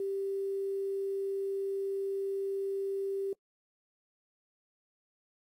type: tone with quantisation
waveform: sine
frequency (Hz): 392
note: G4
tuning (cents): 0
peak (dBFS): -31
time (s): 0-3.33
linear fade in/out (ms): 2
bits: 10
effects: noise-tail reverb RT60 0.1 s tail -24 dB re dry + AAC 48 kbps